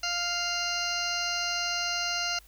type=harmonic tone; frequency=698.5 Hz; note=F5; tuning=in tune; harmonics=1 / 2 / 3 / 4 / 6 / 7 / 8 / 9; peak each=-37 / -34 / -39 / -34 / -34 / -36 / -39 / -39 dBFS; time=0.03-2.39 s; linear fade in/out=5 ms; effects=added 50 Hz sine -54 dBFS peak until 2.47 s + white hiss -59 dBFS RMS until 2.47 s